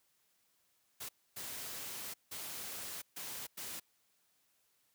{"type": "noise bursts at uneven times", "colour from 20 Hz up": "white", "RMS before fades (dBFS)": -44, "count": 5, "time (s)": [[1, 1.09], [1.36, 2.14], [2.31, 3.02], [3.16, 3.47], [3.57, 3.8]], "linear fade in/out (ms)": 10, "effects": ["white hiss -75 dBFS RMS until 4.94 s", "high-pass 60 Hz 12 dB/octave"]}